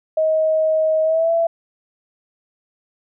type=tone with pitch glide; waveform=sine; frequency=631 to 667.7 Hz; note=D#5 to E5; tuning=+24 to +22 cents; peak=-14 dBFS; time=0.17-1.47 s; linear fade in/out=5 ms; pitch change=+98 cents; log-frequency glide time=1.03-1.32 s; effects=none